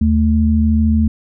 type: tone pair together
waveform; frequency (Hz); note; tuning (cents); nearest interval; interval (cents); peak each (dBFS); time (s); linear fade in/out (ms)
sine; 77.78 / 220; D#2 / A3; 0 / 0; octave + tritone; 1800; -13; 0.01-1.08; 5
effects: none